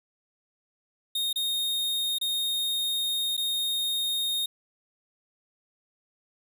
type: tone with dropouts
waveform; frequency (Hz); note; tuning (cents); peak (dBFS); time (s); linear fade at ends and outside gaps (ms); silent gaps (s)
45% pulse; 3704; A#7; -12; -26; 1.15-4.46; 5; 1.329-1.358 / 2.185-2.212 / 3.368-3.376
effects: none